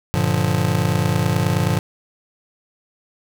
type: chord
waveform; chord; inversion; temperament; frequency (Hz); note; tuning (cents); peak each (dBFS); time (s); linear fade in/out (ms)
square; G minor seventh; none; just; 98 / 117.6 / 147 / 176.4; G2 / Bb2 / D3 / F3; 0 / +16 / +2 / +18; -23; 0.14-1.79; 0
effects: none